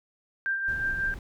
sine tone with tremolo, 1581 Hz, G6, 14 cents sharp, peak -24 dBFS, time 0.46-1.14 s, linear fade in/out 0 ms, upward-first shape sine, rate 5.5 Hz, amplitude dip 45%
brown noise, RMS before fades -38 dBFS, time 0.68-1.19 s, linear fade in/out 2 ms
effects none

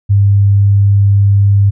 sine tone, 100.2 Hz, G2, 38 cents sharp, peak -5 dBFS, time 0.09-1.71 s, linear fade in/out 20 ms, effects none

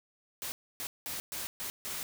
white noise bursts at uneven times, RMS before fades -38 dBFS, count 6, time 0.42-0.52 / 0.8-0.87 / 1.06-1.2 / 1.32-1.47 / 1.6-1.7 / 1.85-2.03 s, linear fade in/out 0 ms, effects none

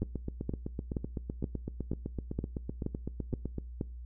two click trains, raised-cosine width 3 ms, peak -19 / -22 dBFS, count 9 / 29, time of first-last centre 0.02-3.811 / 0.03-3.583 s, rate 2.11 / 7.88 Hz, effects noise-tail reverb RT60 0.4 s tail -23 dB re dry + added 60 Hz sine -41 dBFS peak until 4.05 s

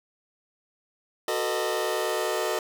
sawtooth chord, B dominant seventh, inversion second, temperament just, 370.4 / 444.5 / 493.9 / 617.4 Hz, F#4 / A4 / B4 / D#5, +2 / +18 / 0 / -14 cents, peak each -27 / -26 / -30 / -26 dBFS, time 1.28-2.59 s, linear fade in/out 2 ms, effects none

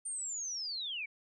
sine linear sweep, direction down, 9000 to 2217 Hz, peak -36 dBFS, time 0.05-1.06 s, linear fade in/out 10 ms, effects none

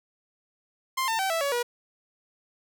sawtooth tone with pitch steps, 1051 / 899.2 / 769.4 / 658.3 / 563.2 / 481.9 Hz, C6 / A5 / G5 / E5 / C#5 / B4, +7 / +37 / -33 / -3 / +27 / -43 cents, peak -21 dBFS, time 0.97-1.63 s, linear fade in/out 10 ms, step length 110 ms, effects none

